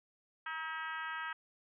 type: harmonic tone with a mistuned harmonic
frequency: 320.6 Hz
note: E4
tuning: 48 cents flat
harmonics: 3 / 4 / 5 / 6 / 7 / 8 / 9 / 10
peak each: -45 / -43 / -42 / -46 / -55 / -52 / -55 / -55 dBFS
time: 0.46-1.33 s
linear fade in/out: 5 ms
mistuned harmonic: 3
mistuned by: -28 cents
effects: none